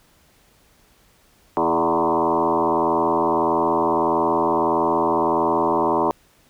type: tone with frequency modulation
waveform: sine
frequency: 666 Hz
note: E5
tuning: 18 cents sharp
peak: -16 dBFS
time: 1.57-6.11 s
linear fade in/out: 0 ms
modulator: 81.6 Hz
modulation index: 4.9
effects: pink hiss -57 dBFS RMS until 6.49 s